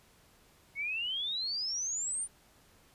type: exponential sweep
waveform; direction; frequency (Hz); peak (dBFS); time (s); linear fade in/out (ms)
sine; up; 2171 to 9350; -32; 0.75-2.28; 50
effects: pink hiss -63 dBFS RMS until 2.94 s + resampled to 32000 Hz